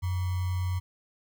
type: tone with sample-and-hold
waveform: sine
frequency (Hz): 91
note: F#2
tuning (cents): -28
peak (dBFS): -26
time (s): 0.02-0.8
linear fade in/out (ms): 20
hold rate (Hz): 1050
effects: none